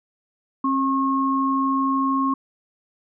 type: tone pair together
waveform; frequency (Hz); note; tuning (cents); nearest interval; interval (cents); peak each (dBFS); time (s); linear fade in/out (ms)
sine; 268.7 / 1084.5; C4 / C#6; +46 / -38; 2 octaves; 2416; -21; 0.64-2.34; 5
effects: none